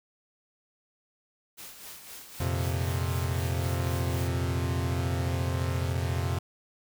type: noise with tremolo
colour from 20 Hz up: white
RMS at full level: -43 dBFS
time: 1.57-4.29 s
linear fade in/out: 20 ms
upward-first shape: sine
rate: 3.9 Hz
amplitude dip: 50%
type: chord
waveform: 45% pulse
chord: F suspended fourth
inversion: none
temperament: equal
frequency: 87.31 / 116.54 / 130.81 Hz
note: F2 / Bb2 / C3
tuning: 0 / 0 / 0 cents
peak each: -29 / -34 / -32 dBFS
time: 2.4-6.39 s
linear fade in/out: 5 ms
effects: none